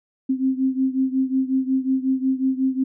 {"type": "beating tone pair", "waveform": "sine", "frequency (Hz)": [261.6, 267.1], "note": ["C4", "C4"], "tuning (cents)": [0, 36], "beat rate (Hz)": 5.5, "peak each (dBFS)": [-20, -23], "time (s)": [0.29, 2.84], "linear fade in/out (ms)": 10, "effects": []}